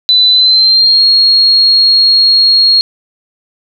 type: tone with pitch glide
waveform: sine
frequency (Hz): 3998 to 4285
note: B7 to C8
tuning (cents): +20 to +40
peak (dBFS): -4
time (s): 0.09-2.81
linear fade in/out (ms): 0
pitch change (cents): +120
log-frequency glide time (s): 0.3-1.05
effects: none